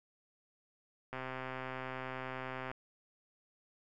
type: click train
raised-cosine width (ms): 0.5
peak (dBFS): -26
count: 207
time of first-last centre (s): 1.13-2.715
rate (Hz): 130
effects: none